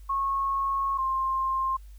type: tone pair in turn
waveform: sine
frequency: 1094 / 1058.6 Hz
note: C#6 / C6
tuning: -23 / +20 cents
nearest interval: minor second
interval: 57 cents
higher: first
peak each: -24 dBFS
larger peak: neither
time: 0.09-0.98 / 0.98-1.77 s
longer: first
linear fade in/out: 10 ms
effects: added 50 Hz sine -43 dBFS peak until 1.98 s + white hiss -64 dBFS RMS until 1.98 s